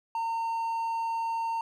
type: tone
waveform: triangle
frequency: 913 Hz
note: A#5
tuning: 36 cents flat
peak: -26 dBFS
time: 0.15-1.61 s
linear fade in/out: 2 ms
effects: none